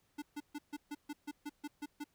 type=tone bursts; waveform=square; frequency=293.7 Hz; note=D4; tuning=in tune; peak=-40 dBFS; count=11; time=0.18-2.042 s; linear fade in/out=10 ms; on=42 ms; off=140 ms; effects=pink hiss -75 dBFS RMS until 2.14 s